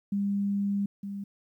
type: tone pair in turn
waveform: sine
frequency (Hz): 200.5 / 199.71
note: G3 / G3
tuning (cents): +39 / +32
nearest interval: unison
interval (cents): 7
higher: first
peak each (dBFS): -25 / -33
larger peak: first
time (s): 0.12-0.86 / 1.03-1.24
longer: first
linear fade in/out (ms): 5
effects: 11-bit